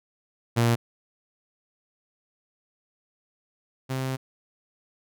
sawtooth tone pair in turn, 117.4 / 131.45 Hz, A#2 / C3, +13 / +8 cents, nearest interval major second, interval 195 cents, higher second, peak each -15 / -23 dBFS, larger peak first, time 0.56-0.76 / 3.89-4.17 s, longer second, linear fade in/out 20 ms, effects none

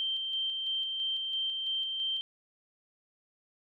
sine tone with tremolo, 3136 Hz, G7, in tune, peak -29 dBFS, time 0-2.21 s, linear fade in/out 0 ms, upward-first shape square, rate 3 Hz, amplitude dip 30%, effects none

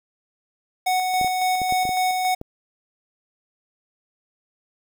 square tone with tremolo, 740 Hz, F#5, in tune, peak -19 dBFS, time 0.86-2.35 s, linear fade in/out 10 ms, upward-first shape square, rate 3.6 Hz, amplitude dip 30%
clicks, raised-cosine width 2 ms, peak -19 dBFS, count 7, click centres 1.213 / 1.246 / 1.617 / 1.724 / 1.853 / 1.892 / 2.414 s
effects 8-bit

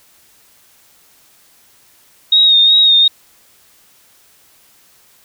sine tone with vibrato, 3729 Hz, A#7, in tune, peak -6 dBFS, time 2.32-3.08 s, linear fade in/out 5 ms, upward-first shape sine, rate 2.7 Hz, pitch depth 38 cents each way, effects white hiss -50 dBFS RMS until 5.24 s

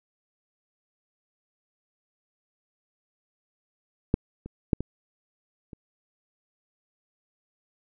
clicks, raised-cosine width 3 ms, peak -7 / -25 / -7 / -17 / -28 dBFS, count 5, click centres 4.141 / 4.46 / 4.732 / 4.806 / 5.732 s, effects none

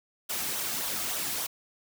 white noise with flanger, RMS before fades -32 dBFS, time 0.29-1.47 s, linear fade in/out 10 ms, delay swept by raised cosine 0.41 to 2.11 ms, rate 3.5 Hz, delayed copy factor -0.5, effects none

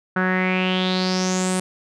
sawtooth tone with low-pass filter sweep, 185 Hz, F#3, in tune, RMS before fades -21 dBFS, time 0.16-1.6 s, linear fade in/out 5 ms, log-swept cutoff 1500 to 9200 Hz, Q 5.9, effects none

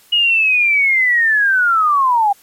sine linear sweep, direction down, 2900 to 784 Hz, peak -10 dBFS, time 0.12-2.33 s, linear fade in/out 10 ms, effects white hiss -49 dBFS RMS until 2.42 s + MP3 64 kbps

